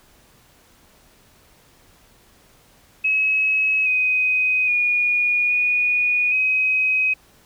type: tone with pitch steps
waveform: sine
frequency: 2565 / 2509 / 2445 / 2461 / 2528 Hz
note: E7 / D#7 / D#7 / D#7 / D#7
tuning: -48 / +14 / -31 / -20 / +27 cents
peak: -16 dBFS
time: 3.04-7.14 s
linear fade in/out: 10 ms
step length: 820 ms
effects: pink hiss -54 dBFS RMS until 7.45 s